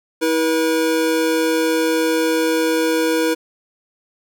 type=tone pair together; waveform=square; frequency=322.7 / 482.4 Hz; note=E4 / B4; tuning=-37 / -41 cents; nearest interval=perfect fifth; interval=696 cents; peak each=-19 dBFS; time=0.21-3.35 s; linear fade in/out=20 ms; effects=none